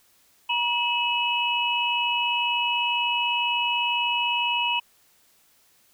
sine tone cluster, 954 / 2584 / 2934 Hz, A#5 / E7 / F#7, +40 / -35 / -15 cents, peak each -26 dBFS, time 0.49-4.8 s, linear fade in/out 10 ms, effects white hiss -61 dBFS RMS until 5.93 s

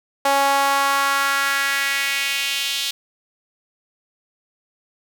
sawtooth tone with high-pass filter sweep, 277.2 Hz, C#4, in tune, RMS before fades -20 dBFS, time 0.25-2.91 s, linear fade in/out 5 ms, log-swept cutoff 720 to 3500 Hz, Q 2.4, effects none

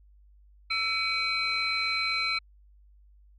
sine tone cluster, 1326 / 2273 / 2502 / 4074 Hz, E6 / C#7 / D#7 / C8, +10 / +43 / +9 / -47 cents, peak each -33 / -29 / -35 / -29 dBFS, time 0.7-2.39 s, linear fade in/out 10 ms, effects tanh soft clip ceiling -18 dBFS + added 50 Hz sine -54 dBFS peak until 3.38 s

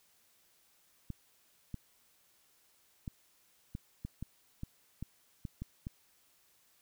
clicks, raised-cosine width 5 ms, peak -27 dBFS, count 11, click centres 1.103 / 1.743 / 3.078 / 3.751 / 4.05 / 4.226 / 4.634 / 5.026 / 5.452 / 5.62 / 5.869 s, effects white hiss -69 dBFS RMS until 6.81 s

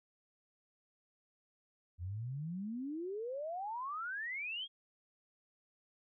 sine exponential sweep, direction up, 82.9 to 3322 Hz, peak -38 dBFS, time 1.98-4.68 s, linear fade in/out 50 ms, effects none

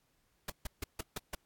pink noise bursts, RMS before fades -37 dBFS, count 6, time 0.48-1.35 s, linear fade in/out 5 ms, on 20 ms, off 150 ms, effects pink hiss -75 dBFS RMS until 1.45 s + AAC 64 kbps

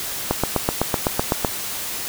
click train, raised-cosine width 1 ms, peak -3 dBFS, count 10, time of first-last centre 0.31-1.448 s, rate 7.91 Hz, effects white hiss -28 dBFS RMS until 2.08 s

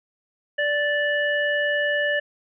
harmonic tone, 585 Hz, D5, 7 cents flat, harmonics 1 / 3 / 5, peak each -24 / -22 / -32 dBFS, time 0.58-2.2 s, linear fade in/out 10 ms, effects none

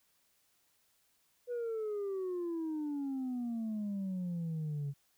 sine exponential sweep, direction down, 493.9 to 138.59 Hz, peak -32 dBFS, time 1.47-4.94 s, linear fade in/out 50 ms, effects tanh soft clip ceiling -33 dBFS + white hiss -73 dBFS RMS until 5.17 s

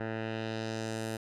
10% pulse tone with low-pass filter sweep, 111.4 Hz, A2, 22 cents sharp, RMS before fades -36 dBFS, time 0-1.17 s, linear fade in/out 5 ms, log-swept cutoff 1700 to 12000 Hz, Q 1.4, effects none

